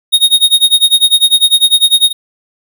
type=tone with tremolo; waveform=square; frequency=3729 Hz; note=A#7; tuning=in tune; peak=-3 dBFS; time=0.12-2.13 s; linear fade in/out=20 ms; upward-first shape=sine; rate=10 Hz; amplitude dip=95%; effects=none